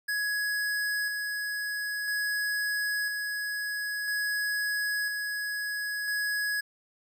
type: tone with tremolo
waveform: square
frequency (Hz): 1674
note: G#6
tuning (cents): +13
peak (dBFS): -28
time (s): 0.08-6.61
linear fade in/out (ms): 10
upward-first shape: square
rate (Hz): 0.5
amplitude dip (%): 30
effects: none